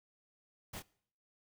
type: noise with echo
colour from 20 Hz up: pink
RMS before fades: -45 dBFS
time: 0.73-0.8 s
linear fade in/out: 10 ms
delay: 25 ms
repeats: 1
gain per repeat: -5 dB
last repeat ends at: 0.825 s
effects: noise-tail reverb RT60 0.6 s tail -22 dB re dry